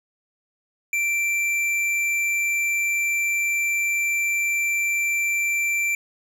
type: tone with tanh clipping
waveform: sine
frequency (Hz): 2349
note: D7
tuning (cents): 0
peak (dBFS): -22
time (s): 0.93-5.95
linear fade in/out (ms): 2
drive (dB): 12
effects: none